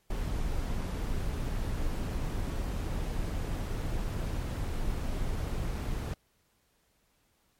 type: noise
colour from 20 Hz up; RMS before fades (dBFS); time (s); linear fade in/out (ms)
brown; -32; 0.1-6.14; 5
effects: pink hiss -71 dBFS RMS until 7.59 s + MP3 64 kbps